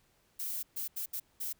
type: noise bursts at uneven times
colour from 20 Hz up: violet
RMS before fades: -37 dBFS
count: 5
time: 0.39-0.63 / 0.76-0.88 / 0.96-1.06 / 1.13-1.2 / 1.4-1.53 s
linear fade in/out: 10 ms
effects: pink hiss -70 dBFS RMS until 1.59 s